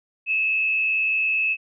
sine tone with frequency modulation, 2595 Hz, E7, 28 cents flat, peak -19 dBFS, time 0.26-1.57 s, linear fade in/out 50 ms, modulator 81.8 Hz, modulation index 0.66, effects none

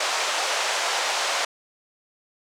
pink band-pass noise, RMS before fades -25 dBFS, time 0-1.45 s, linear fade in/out 5 ms, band 580 to 7500 Hz, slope 24 dB/octave, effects none

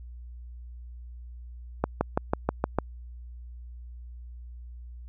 accelerating click train, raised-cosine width 1 ms, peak -9 dBFS, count 7, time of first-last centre 1.84-2.786 s, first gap 170 ms, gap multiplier 0.97, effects added 60 Hz sine -40 dBFS peak until 5.08 s

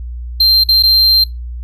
triangle tone with dropouts, 4155 Hz, C8, 13 cents flat, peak -5 dBFS, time 0.4-1.24 s, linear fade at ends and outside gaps 5 ms, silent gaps 0.638-0.687 / 0.826-0.834 s, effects noise-tail reverb RT60 0.2 s tail -21 dB re dry + added 60 Hz sine -22 dBFS peak until 1.63 s

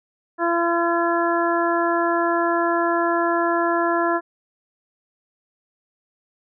harmonic tone, 340 Hz, F4, 46 cents flat, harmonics 1 / 2 / 3 / 4 / 5, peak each -22 / -23 / -24 / -26 / -27 dBFS, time 0.38-4.21 s, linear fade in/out 50 ms, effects none

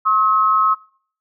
sine tone pair together, 1075.8 / 1282 Hz, C6 / E6, +48 / -49 cents, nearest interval minor third, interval 303 cents, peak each -17 / -14 dBFS, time 0.05-0.75 s, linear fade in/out 20 ms, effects noise-tail reverb RT60 0.5 s tail -21 dB re dry

